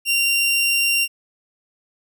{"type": "tone", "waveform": "sawtooth", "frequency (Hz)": 2767, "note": "F7", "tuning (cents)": -17, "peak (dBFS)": -13, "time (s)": [0.05, 1.08], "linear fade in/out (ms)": 50, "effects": []}